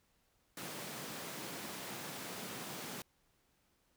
pink high-pass noise, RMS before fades -45 dBFS, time 0.57-3.02 s, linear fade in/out 2 ms, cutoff 140 Hz, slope 24 dB/octave, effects pink hiss -75 dBFS RMS until 3.96 s

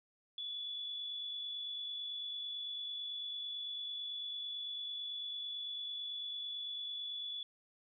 sine tone with amplitude modulation, 3433 Hz, A7, 43 cents flat, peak -38 dBFS, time 0.38-7.43 s, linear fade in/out 2 ms, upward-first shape sine, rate 49 Hz, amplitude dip 30%, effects none

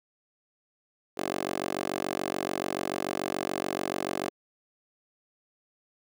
10% pulse tone with high-pass filter, 46.93 Hz, F#1, 25 cents sharp, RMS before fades -32 dBFS, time 1.17-4.3 s, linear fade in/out 10 ms, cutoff 420 Hz, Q 2.8, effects none

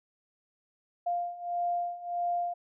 sine beating tone pair, 698.5 / 700.1 Hz, F5 / F5, 0 / +4 cents, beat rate 1.6 Hz, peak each -34 / -31 dBFS, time 1.06-2.54 s, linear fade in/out 10 ms, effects none

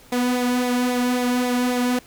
sawtooth tone with flanger, 247.5 Hz, B3, 4 cents sharp, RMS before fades -21 dBFS, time 0.12-1.99 s, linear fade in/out 5 ms, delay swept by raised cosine 0.66 to 2.56 ms, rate 3.7 Hz, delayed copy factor -0.55, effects pink hiss -49 dBFS RMS until 2.06 s

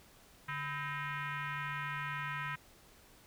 sine tone with frequency modulation, 145.4 Hz, D3, 17 cents flat, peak -36 dBFS, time 0.48-2.56 s, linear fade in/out 10 ms, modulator 574 Hz, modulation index 3.8, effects pink hiss -61 dBFS RMS until 3.26 s

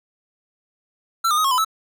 square tone with pitch steps, 1344 / 1213 / 1258 / 1088 / 1006 / 1304 Hz, E6 / D#6 / D#6 / C#6 / B5 / E6, +33 / -44 / +19 / -33 / +32 / -19 cents, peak -17 dBFS, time 1.24-1.648 s, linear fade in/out 10 ms, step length 68 ms, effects none

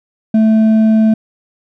sine tone with hard clipping, 219.6 Hz, A3, 3 cents flat, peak -8 dBFS, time 0.34-1.14 s, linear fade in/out 5 ms, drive 4 dB, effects none

